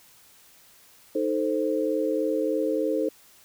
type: chord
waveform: sine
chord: A diminished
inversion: second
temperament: equal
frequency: 311.1 / 440 / 523.3 Hz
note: Eb4 / A4 / C5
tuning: 0 / 0 / 0 cents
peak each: -27 dBFS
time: 1.15-3.09 s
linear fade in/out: 5 ms
effects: white hiss -55 dBFS RMS until 3.44 s